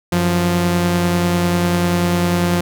sawtooth tone pair together, 92.5 / 174.86 Hz, F#2 / F3, 0 / +2 cents, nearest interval major seventh, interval 1102 cents, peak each -18 / -11 dBFS, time 0.12-2.61 s, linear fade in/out 5 ms, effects none

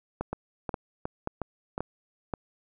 two click trains, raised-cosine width 1 ms, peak -16 / -17 dBFS, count 5 / 5, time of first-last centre 0.21-2.338 / 0.33-1.779 s, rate 1.88 / 2.76 Hz, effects none

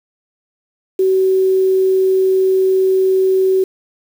sine tone with quantisation, 378.6 Hz, F#4, 40 cents sharp, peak -10 dBFS, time 0.99-3.64 s, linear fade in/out 5 ms, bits 6, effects none

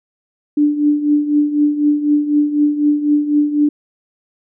sine tone with tremolo, 294.9 Hz, D4, 7 cents sharp, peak -8 dBFS, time 0.57-3.69 s, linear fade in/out 5 ms, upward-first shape triangle, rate 4 Hz, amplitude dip 75%, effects none

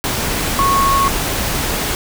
sine tone in noise, 1100 Hz, C#6, 14 cents flat, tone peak -12 dBFS, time 0.59-1.08 s, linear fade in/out 0 ms, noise pink, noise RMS -19 dBFS, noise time 0.04-1.95 s, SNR +4 dB, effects none

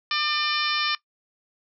harmonic tone, 599 Hz, D5, 34 cents sharp, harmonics 2 / 3 / 4 / 5 / 6 / 7 / 8 / 9, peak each -28 / -31 / -29 / -31 / -31 / -32 / -33 / -33 dBFS, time 0.11-0.95 s, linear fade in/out 2 ms, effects noise-tail reverb RT60 0.1 s tail -19 dB re dry

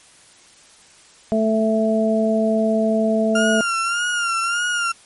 harmonic tone, 220 Hz, A3, in tune, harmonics 1 / 2 / 3, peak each -18 / -23 / -19 dBFS, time 1.32-3.61 s, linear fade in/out 0 ms
35% pulse tone with vibrato, 1396.9 Hz, F6, in tune, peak -17 dBFS, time 3.35-4.92 s, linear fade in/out 5 ms, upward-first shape sine, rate 1.7 Hz, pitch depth 61 cents each way
effects white hiss -49 dBFS RMS until 5.05 s + MP3 48 kbps

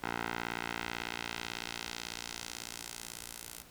10% pulse tone with band-pass filter sweep, 58.1 Hz, A#1, 5 cents flat, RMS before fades -41 dBFS, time 0.02-3.63 s, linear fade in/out 20 ms, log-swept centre 1400 to 12000 Hz, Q 0.89, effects pink hiss -56 dBFS RMS until 3.7 s

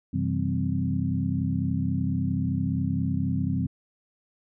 sine tone cluster, 94 / 131.1 / 164.6 / 194.8 / 259.2 Hz, F#2 / C3 / E3 / G3 / C4, +28 / +4 / -2 / -11 / -16 cents, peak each -30 dBFS, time 0.13-3.67 s, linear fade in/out 10 ms, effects none

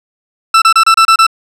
40% pulse tone bursts, 1330 Hz, E6, 15 cents sharp, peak -3 dBFS, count 7, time 0.54-1.267 s, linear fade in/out 5 ms, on 79 ms, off 29 ms, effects low-pass 8000 Hz 12 dB/octave

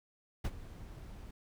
brown noise with ADSR envelope, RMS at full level -31 dBFS, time 0.44-1.31 s, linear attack 11 ms, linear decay 48 ms, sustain -17 dB, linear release 4 ms, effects none

